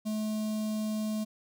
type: tone with notch filter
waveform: square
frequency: 215.3 Hz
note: A3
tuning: 37 cents flat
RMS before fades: -32 dBFS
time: 0.05-1.25 s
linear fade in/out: 20 ms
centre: 1700 Hz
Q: 0.5
effects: none